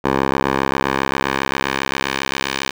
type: tone with band-pass filter sweep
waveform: 10% pulse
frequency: 67.5 Hz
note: C#2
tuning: 45 cents flat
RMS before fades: -20 dBFS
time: 0.04-2.71 s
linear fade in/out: 10 ms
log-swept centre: 790 to 3200 Hz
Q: 0.76
effects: none